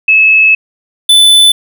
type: tone pair in turn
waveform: sine / square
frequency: 2594 / 3504 Hz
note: E7 / A7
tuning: -28 / -8 cents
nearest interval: perfect fourth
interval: 520 cents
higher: second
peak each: -3 dBFS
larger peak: neither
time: 0.08-0.55 / 1.09-1.52 s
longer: first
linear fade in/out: 5 ms
effects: none